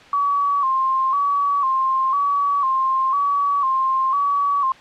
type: tone with vibrato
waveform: sine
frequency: 1096 Hz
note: C#6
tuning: 20 cents flat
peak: -16 dBFS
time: 0.13-4.72 s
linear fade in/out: 2 ms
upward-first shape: square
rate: 1 Hz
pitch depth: 63 cents each way
effects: white hiss -44 dBFS RMS until 4.8 s + low-pass 3000 Hz 12 dB/octave